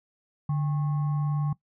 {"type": "tone with frequency modulation", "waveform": "sine", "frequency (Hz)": 146.83, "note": "D3", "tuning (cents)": 0, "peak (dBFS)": -23, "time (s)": [0.49, 1.53], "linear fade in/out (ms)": 5, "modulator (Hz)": 944, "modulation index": 0.22, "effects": ["noise-tail reverb RT60 0.1 s tail -19 dB re dry"]}